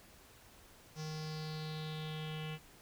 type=tone with low-pass filter sweep; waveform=square; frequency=155.56 Hz; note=D#3; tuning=in tune; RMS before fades=-42 dBFS; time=0.95-2.59 s; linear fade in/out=50 ms; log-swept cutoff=5700 to 2800 Hz; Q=5; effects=pink hiss -60 dBFS RMS until 2.81 s